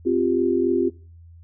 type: chord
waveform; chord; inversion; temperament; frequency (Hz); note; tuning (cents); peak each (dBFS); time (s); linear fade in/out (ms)
sine; C suspended fourth; none; just; 261.6 / 348.8 / 392.4; C4 / F4 / G4; 0 / -2 / +2; -23 / -20 / -23; 0.05-0.9; 20
effects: noise-tail reverb RT60 0.4 s tail -21 dB re dry + added 84 Hz sine -43 dBFS peak until 1.43 s